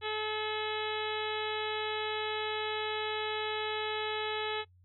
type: harmonic tone with a mistuned harmonic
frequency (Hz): 430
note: A4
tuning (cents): -40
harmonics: 1 / 2 / 3 / 4 / 5 / 6 / 7 / 8 / 9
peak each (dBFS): -36 / -39 / -42 / -41 / -43 / -44 / -44 / -42 / -44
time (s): 0.01-4.65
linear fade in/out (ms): 50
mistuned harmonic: 8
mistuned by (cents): -34
effects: noise-tail reverb RT60 0.1 s tail -23 dB re dry + added 90 Hz sine -59 dBFS peak until 4.84 s